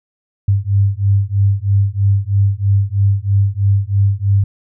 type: beating tone pair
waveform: sine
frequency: 98 / 101.1 Hz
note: G2 / G#2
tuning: 0 / -46 cents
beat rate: 3.1 Hz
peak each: -14 / -14 dBFS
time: 0.48-4.44 s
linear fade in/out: 5 ms
effects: none